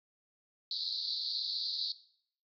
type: band-pass noise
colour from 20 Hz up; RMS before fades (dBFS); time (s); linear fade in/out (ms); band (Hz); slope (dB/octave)
pink; -36; 0.71-1.92; 2; 3900 to 4700; 96
effects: noise-tail reverb RT60 0.6 s tail -17 dB re dry + MP3 48 kbps